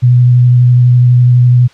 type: tone with vibrato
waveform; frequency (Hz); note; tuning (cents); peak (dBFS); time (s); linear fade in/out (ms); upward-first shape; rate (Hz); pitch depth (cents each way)
sine; 123.47; B2; 0; -3; 0.02-1.68; 20; sine; 12; 13
effects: white hiss -42 dBFS RMS until 1.73 s + low-pass 4000 Hz 12 dB/octave